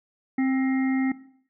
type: harmonic tone with a mistuned harmonic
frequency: 263.9 Hz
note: C4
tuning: 15 cents sharp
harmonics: 1 / 3 / 5 / 7 / 8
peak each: -20 / -35 / -44 / -38 / -38 dBFS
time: 0.38-1.12 s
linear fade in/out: 5 ms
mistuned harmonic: 7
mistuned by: +32 cents
effects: noise-tail reverb RT60 0.6 s tail -17 dB re dry